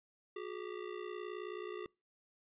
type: ring-modulated tone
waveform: square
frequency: 392 Hz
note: G4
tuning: in tune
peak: -39 dBFS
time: 0.36-1.86 s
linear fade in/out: 0 ms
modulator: 29.5 Hz
effects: noise-tail reverb RT60 0.3 s tail -26 dB re dry + resampled to 8000 Hz